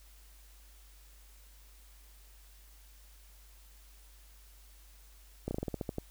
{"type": "slowing click train", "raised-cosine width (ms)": 2, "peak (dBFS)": -21, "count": 10, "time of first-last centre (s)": [5.48, 5.984], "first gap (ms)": 30, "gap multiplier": 1.15, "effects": ["added 50 Hz sine -55 dBFS peak until 6.1 s", "white hiss -62 dBFS RMS until 6.1 s"]}